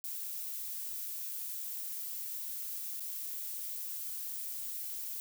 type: noise with dropouts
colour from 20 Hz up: violet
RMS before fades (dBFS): -40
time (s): 0.04-5.2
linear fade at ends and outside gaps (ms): 0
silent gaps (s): 2.997-3.005
effects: none